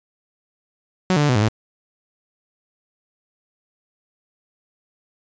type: tone with pitch steps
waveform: sawtooth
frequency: 185.1 / 147.5 / 146.7 / 125.4 / 104.2 / 109 Hz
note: F#3 / D3 / D3 / B2 / G#2 / A2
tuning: +1 / +8 / -2 / +27 / +6 / -16 cents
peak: -11 dBFS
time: 1.1-1.484 s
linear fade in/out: 0 ms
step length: 64 ms
effects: resampled to 16000 Hz